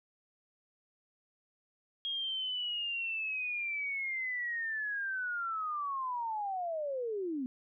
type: linear sweep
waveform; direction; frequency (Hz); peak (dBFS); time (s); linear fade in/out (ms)
sine; down; 3269 to 244.5; -33; 2.05-7.46; 0
effects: none